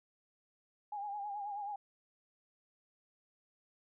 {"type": "tone with vibrato", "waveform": "sine", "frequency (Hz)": 817, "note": "G#5", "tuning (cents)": -29, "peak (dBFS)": -38, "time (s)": [0.92, 1.76], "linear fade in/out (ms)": 5, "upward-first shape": "sine", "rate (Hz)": 9.3, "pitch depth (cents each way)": 55, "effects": []}